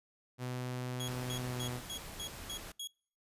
sawtooth tone with pitch glide, 125.5 to 123.49 Hz, B2 to B2, +28 to 0 cents, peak -33 dBFS, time 0.38-1.81 s, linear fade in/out 50 ms, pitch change -28 cents, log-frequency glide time 1.46-1.62 s
sawtooth tone bursts, 3322 Hz, G#7, in tune, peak -36 dBFS, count 7, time 1-2.873 s, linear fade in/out 2 ms, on 79 ms, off 220 ms
pink noise, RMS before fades -47 dBFS, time 1.07-2.72 s, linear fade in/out 5 ms
effects noise-tail reverb RT60 0.5 s tail -26 dB re dry + resampled to 32000 Hz

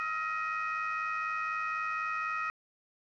sine tone cluster, 1270 / 1374 / 1882 / 2507 Hz, D#6 / F6 / A#6 / D#7, +35 / -29 / +16 / +12 cents, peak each -33 / -38 / -37 / -38 dBFS, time 0-2.5 s, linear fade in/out 0 ms, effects tanh soft clip ceiling -25 dBFS

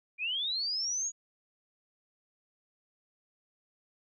sine linear sweep, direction up, 2344 to 6800 Hz, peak -30 dBFS, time 0.18-1.12 s, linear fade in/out 50 ms, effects none

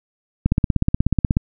click train, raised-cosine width 5 ms, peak -3 dBFS, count 16, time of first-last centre 0.46-1.369 s, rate 16.5 Hz, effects none

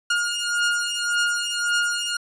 sawtooth beating tone pair, 1422 / 1423.8 Hz, F6 / F6, +31 / +33 cents, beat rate 1.8 Hz, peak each -21 / -20 dBFS, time 0.1-2.17 s, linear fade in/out 5 ms, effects resampled to 22050 Hz

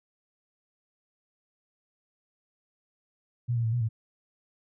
sine tone with pitch steps, 120.6 / 116.7 / 112.4 / 121.5 / 111.2 Hz, B2 / A#2 / A2 / B2 / A2, -41 / +2 / +37 / -28 / +19 cents, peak -24 dBFS, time 3.48-3.89 s, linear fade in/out 20 ms, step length 82 ms, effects none

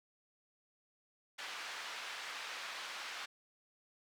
pink band-pass noise, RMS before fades -45 dBFS, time 1.38-3.26 s, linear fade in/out 10 ms, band 1200 to 4200 Hz, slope 12 dB/octave, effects none

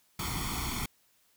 pink noise with comb filter, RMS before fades -34 dBFS, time 0.19-0.86 s, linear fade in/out 5 ms, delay 0.9 ms, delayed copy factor +0.85, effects white hiss -68 dBFS RMS until 1.36 s

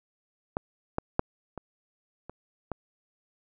clicks, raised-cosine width 1 ms, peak -14 / -13 / -8 / -23 / -26 / -18 dBFS, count 6, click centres 0.569 / 0.984 / 1.194 / 1.577 / 2.296 / 2.717 s, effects none

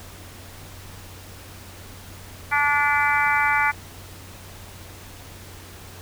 harmonic tone, 290 Hz, D4, 22 cents flat, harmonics 3 / 4 / 5 / 6 / 7 / 8, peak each -23 / -26 / -23 / -28 / -24 / -26 dBFS, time 2.51-3.72 s, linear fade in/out 20 ms, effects added 92 Hz sine -43 dBFS peak until 6.01 s + pink hiss -43 dBFS RMS until 6.01 s

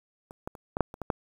clicks, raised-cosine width 1 ms, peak -29 / -20 / -30 / -15 / -7 / -27 / -20 / -11 dBFS, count 8, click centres 0.309 / 0.475 / 0.552 / 0.769 / 0.807 / 0.941 / 1.017 / 1.102 s, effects 8-bit

